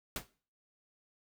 pink noise with exponential decay, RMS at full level -32 dBFS, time 0.16-0.27 s, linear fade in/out 2 ms, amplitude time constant 22 ms, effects noise-tail reverb RT60 0.4 s tail -18 dB re dry

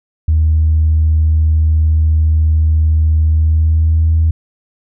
sine tone with pitch glide, 78.5 to 80.43 Hz, D#2 to E2, +16 to -42 cents, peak -7 dBFS, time 0.28-4.31 s, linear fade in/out 5 ms, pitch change +42 cents, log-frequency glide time 3.32-4.13 s, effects tanh soft clip ceiling -4 dBFS

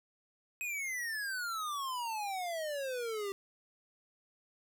square exponential sweep, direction down, 2540 to 388.4 Hz, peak -36 dBFS, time 0.61-3.32 s, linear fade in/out 0 ms, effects none

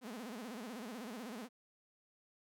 sawtooth tone with vibrato, 231.3 Hz, A#3, 13 cents flat, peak -40 dBFS, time 0.01-1.49 s, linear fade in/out 50 ms, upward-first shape sine, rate 16 Hz, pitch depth 210 cents each way, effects none

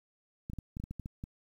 clicks, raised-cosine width 5 ms, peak -27 dBFS, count 10, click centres 0.499 / 0.534 / 0.587 / 0.769 / 0.8 / 0.839 / 0.91 / 0.997 / 1.059 / 1.239 s, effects 10-bit

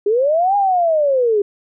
sine linear two-way sweep, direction up then down, 394.9 to 820 to 394.9 Hz, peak -12 dBFS, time 0.06-1.42 s, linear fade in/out 5 ms, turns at 0.56 s, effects none

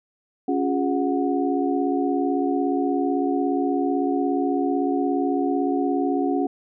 sine tone cluster, 277.9 / 354.2 / 411.8 / 733 Hz, C#4 / F4 / G#4 / F#5, +4 / +24 / -15 / -16 cents, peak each -22 / -26 / -28 / -28 dBFS, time 0.48-6.47 s, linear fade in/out 5 ms, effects none

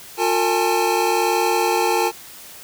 square tone cluster, 356.4 / 453.8 / 819 / 880 Hz, F4 / A#4 / G#5 / A5, +35 / -47 / -24 / 0 cents, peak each -23 dBFS, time 0.17-2.12 s, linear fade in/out 50 ms, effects white hiss -40 dBFS RMS until 2.63 s

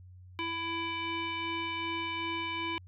sine tone with frequency modulation, 1661.2 Hz, G#6, in tune, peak -32 dBFS, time 0.39-2.78 s, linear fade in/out 0 ms, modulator 665 Hz, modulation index 2.1, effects added 91 Hz sine -49 dBFS peak until 2.87 s

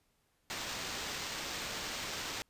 white noise with sample-and-hold, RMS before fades -40 dBFS, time 0.5-2.42 s, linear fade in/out 0 ms, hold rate 11025 Hz, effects pink hiss -75 dBFS RMS until 2.49 s + resampled to 32000 Hz

